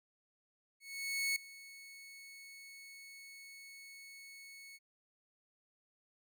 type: tone with ADSR envelope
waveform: sawtooth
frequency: 2206 Hz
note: C#7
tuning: 9 cents flat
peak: -28 dBFS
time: 0.8-4.79 s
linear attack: 560 ms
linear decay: 4 ms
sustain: -20 dB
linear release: 37 ms
effects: none